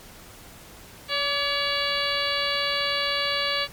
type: harmonic tone with a mistuned harmonic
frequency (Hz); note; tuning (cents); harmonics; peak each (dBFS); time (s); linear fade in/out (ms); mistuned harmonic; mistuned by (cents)
567; C#5; +39; 1 / 2 / 3 / 4 / 5 / 6 / 7 / 8; -31 / -31 / -31 / -31 / -31 / -31 / -31 / -31; 1.08-3.68; 50; 2; +38
effects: pink hiss -46 dBFS RMS until 3.72 s + MP3 96 kbps